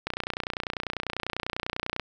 click train, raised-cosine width 0.3 ms, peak -13 dBFS, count 59, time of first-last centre 0.07-1.997 s, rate 30.1 Hz, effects none

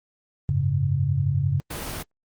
sine chord, F# suspended second, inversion none, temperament equal, 92.5 / 103.83 / 138.59 Hz, F#2 / G#2 / C#3, 0 / 0 / 0 cents, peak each -26 / -26 / -22 dBFS, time 0.49-1.6 s, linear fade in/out 0 ms
pink noise, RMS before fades -32 dBFS, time 1.7-2.03 s, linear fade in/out 10 ms
effects Opus 24 kbps

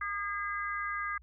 harmonic tone, 407 Hz, G#4, 35 cents flat, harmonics 3 / 4 / 5, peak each -35 / -37 / -39 dBFS, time 0.01-1.18 s, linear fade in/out 5 ms, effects added 60 Hz sine -54 dBFS peak until 1.22 s

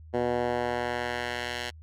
10% pulse tone with band-pass filter sweep, 121.6 Hz, B2, 26 cents flat, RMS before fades -30 dBFS, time 0.13-1.71 s, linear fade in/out 20 ms, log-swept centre 490 to 3200 Hz, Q 0.85, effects added 79 Hz sine -45 dBFS peak until 1.82 s

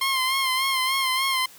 15% pulse tone with vibrato, 1056 Hz, C6, 16 cents sharp, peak -15 dBFS, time 0.01-1.46 s, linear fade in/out 5 ms, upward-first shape sine, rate 3.4 Hz, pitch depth 46 cents each way, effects white hiss -48 dBFS RMS until 1.58 s

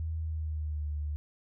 sine tone with pitch glide, 80.2 to 74.4 Hz, E2 to D2, -47 to +23 cents, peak -31 dBFS, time 0-1.16 s, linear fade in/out 0 ms, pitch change -130 cents, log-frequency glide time 0.18-0.9 s, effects none

